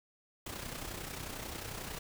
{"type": "noise with amplitude modulation", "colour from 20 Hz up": "pink", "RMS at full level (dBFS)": -40, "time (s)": [0.46, 1.99], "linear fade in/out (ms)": 5, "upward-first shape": "sine", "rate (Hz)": 31.2, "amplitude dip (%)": 55, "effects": []}